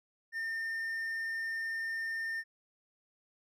triangle tone, 1811 Hz, A6, 49 cents sharp, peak -32 dBFS, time 0.32-2.44 s, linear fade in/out 50 ms, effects none

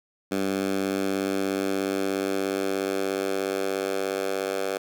10% pulse tone with high-pass filter sweep, 96.9 Hz, G2, 20 cents flat, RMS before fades -27 dBFS, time 0.31-4.78 s, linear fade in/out 10 ms, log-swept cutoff 230 to 480 Hz, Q 1.7, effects none

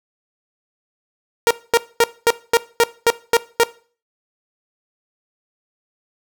sawtooth tone bursts, 466.2 Hz, A#4, in tune, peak -6 dBFS, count 9, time 1.47-3.634 s, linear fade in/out 0 ms, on 36 ms, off 230 ms, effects noise-tail reverb RT60 0.4 s tail -19 dB re dry

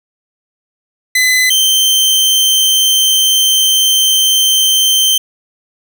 sawtooth tone pair in turn, 2017 / 3118 Hz, B6 / G7, +36 / -10 cents, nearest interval minor sixth, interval 754 cents, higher second, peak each -5 dBFS, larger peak neither, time 1.15-1.5 / 1.5-5.18 s, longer second, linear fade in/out 5 ms, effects none

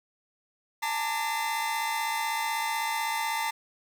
40% pulse tone cluster, 849 / 905 / 1180 / 2049 Hz, G#5 / A5 / D6 / C7, +38 / +48 / +8 / -37 cents, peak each -35 / -29 / -38 / -33 dBFS, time 0.82-3.51 s, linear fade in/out 10 ms, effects none

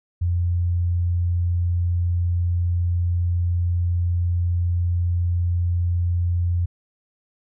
sine tone, 87.3 Hz, F2, in tune, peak -18 dBFS, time 0.21-6.66 s, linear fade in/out 10 ms, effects none

